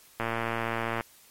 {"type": "click train", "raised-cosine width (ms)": 0.5, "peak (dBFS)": -14, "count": 94, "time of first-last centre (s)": [0.2, 1.009], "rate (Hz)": 115, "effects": ["white hiss -56 dBFS RMS until 1.3 s", "MP3 64 kbps"]}